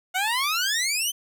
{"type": "exponential sweep", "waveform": "15% pulse", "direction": "up", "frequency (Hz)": [719, 3137], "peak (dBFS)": -16, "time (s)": [0.14, 1.12], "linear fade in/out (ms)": 20, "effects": []}